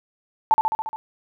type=tone with echo; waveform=sine; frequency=880 Hz; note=A5; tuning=in tune; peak=-11 dBFS; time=0.51-0.54 s; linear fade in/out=0 ms; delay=70 ms; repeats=6; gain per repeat=-3 dB; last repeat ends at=0.96 s; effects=none